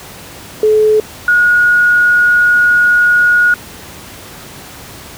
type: tone pair in turn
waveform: sine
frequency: 430 / 1446.3 Hz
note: A4 / F#6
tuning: -40 / -40 cents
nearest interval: octave + major sixth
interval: 2100 cents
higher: second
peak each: -6 dBFS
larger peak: neither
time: 0.63-1 / 1.28-3.54 s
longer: second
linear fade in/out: 2 ms
effects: pink hiss -32 dBFS RMS until 5.17 s + high-pass 60 Hz 12 dB/octave